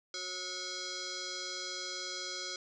sine tone with frequency modulation, 366.1 Hz, F#4, 18 cents flat, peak -37 dBFS, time 0.14-2.56 s, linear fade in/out 2 ms, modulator 914 Hz, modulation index 6.3, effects none

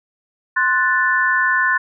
sine chord, F# diminished, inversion second, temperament equal, 1046.5 / 1480 / 1760 Hz, C6 / F#6 / A6, 0 / 0 / 0 cents, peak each -20 / -18 / -17 dBFS, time 0.56-1.78 s, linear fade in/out 10 ms, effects none

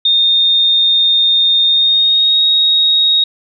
sine tone with pitch glide, 3661 to 3762 Hz, A#7 to A#7, -32 to +15 cents, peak -8 dBFS, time 0.05-3.24 s, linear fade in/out 5 ms, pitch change +47 cents, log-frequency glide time 1.65-2.43 s, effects none

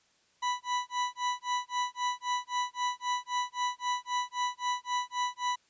40% pulse tone with tremolo, 987.8 Hz, B5, in tune, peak -26 dBFS, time 0.42-5.56 s, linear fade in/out 10 ms, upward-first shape sine, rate 3.8 Hz, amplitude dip 100%, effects white hiss -68 dBFS RMS until 5.69 s + resampled to 16000 Hz

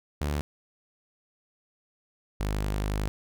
sawtooth tone pair in turn, 73.42 / 51.09 Hz, D2 / G#1, 0 / -28 cents, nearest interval tritone, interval 628 cents, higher first, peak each -23 dBFS, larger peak neither, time 0.21-0.41 / 2.4-3.08 s, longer second, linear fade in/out 0 ms, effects none

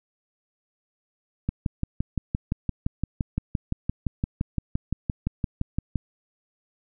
click train, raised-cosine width 5 ms, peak -12 dBFS, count 27, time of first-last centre 1.49-5.957 s, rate 5.82 Hz, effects none

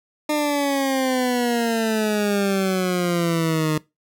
20% pulse exponential sweep, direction down, 302.8 to 153 Hz, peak -14 dBFS, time 0.29-3.78 s, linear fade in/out 5 ms, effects noise-tail reverb RT60 0.2 s tail -20 dB re dry

